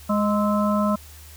harmonic tone with a mistuned harmonic, 207.7 Hz, G#3, in tune, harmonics 1 / 3 / 5 / 6, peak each -20 / -25 / -27 / -28 dBFS, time 0.09-0.96 s, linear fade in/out 10 ms, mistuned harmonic 6, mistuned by +82 cents, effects added 76 Hz sine -43 dBFS peak until 1.36 s + white hiss -47 dBFS RMS until 1.36 s

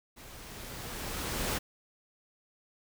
pink noise with level ramp, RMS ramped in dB -50 to -31 dBFS, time 0.16-1.59 s, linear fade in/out 20 ms, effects none

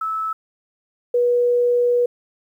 sine tone pair in turn, 1306 / 485.4 Hz, E6 / B4, -17 / -30 cents, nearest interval octave + perfect fourth, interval 1713 cents, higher first, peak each -21 / -14 dBFS, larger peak second, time 0.01-0.33 / 1.14-2.06 s, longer second, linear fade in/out 5 ms, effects 9-bit

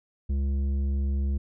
sine tone with tanh clipping, 69 Hz, C#2, 7 cents flat, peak -25 dBFS, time 0.29-1.38 s, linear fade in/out 10 ms, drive 9 dB, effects none

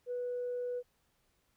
sine tone, 491.5 Hz, B4, 8 cents flat, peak -33 dBFS, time 0.06-0.83 s, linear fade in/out 50 ms, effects tanh soft clip ceiling -30 dBFS + pink hiss -75 dBFS RMS until 1.56 s

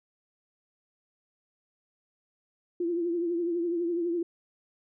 sine tone with vibrato, 342.8 Hz, F4, 32 cents flat, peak -26 dBFS, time 2.8-4.23 s, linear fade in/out 5 ms, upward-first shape triangle, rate 12 Hz, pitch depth 72 cents each way, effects none

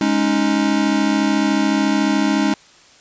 square chord, Ab suspended fourth, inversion none, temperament equal, 207.7 / 277.2 / 311.1 Hz, Ab3 / Db4 / Eb4, 0 / 0 / 0 cents, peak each -20 dBFS, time 0.01-2.54 s, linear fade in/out 2 ms, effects white hiss -48 dBFS RMS until 3 s + resampled to 16000 Hz

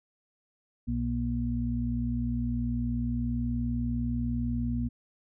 harmonic tone, 59.8 Hz, A#1, 45 cents sharp, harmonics 1 / 2 / 4, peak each -32 / -33 / -30 dBFS, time 0.87-4.89 s, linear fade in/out 20 ms, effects none

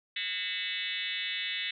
sine tone with frequency modulation, 2805 Hz, F7, 7 cents sharp, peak -31 dBFS, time 0.16-1.71 s, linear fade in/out 5 ms, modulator 195 Hz, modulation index 5.1, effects none

